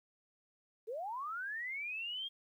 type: linear sweep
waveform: sine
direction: up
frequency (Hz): 411.7 to 3261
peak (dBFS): -38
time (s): 0.87-2.29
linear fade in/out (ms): 20
effects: 12-bit